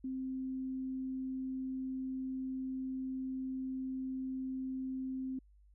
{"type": "tone", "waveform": "sine", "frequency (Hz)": 261.6, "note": "C4", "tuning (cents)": 0, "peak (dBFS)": -36, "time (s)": [0.04, 5.39], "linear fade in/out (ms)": 5, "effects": ["added 50 Hz sine -60 dBFS peak until 5.74 s"]}